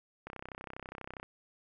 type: click train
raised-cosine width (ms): 0.5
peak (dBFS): -27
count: 32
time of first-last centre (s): 0.27-1.23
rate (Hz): 32.3
effects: none